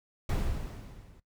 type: noise with level ramp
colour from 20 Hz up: brown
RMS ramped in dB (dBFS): -27 to -55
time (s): 0.29-1.2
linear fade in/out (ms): 5
effects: noise-tail reverb RT60 0.1 s tail -17 dB re dry